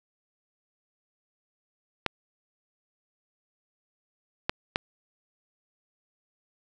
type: clicks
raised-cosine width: 0.3 ms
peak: -8 dBFS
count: 3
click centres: 2.063 / 4.495 / 4.759 s
effects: none